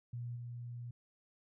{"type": "tone with level steps", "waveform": "sine", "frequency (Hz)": 120.2, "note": "B2", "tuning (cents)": -46, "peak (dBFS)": [-39, -42], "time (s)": [0.13, 0.91], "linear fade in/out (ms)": 5, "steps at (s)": 0.35, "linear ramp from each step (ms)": 20, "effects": []}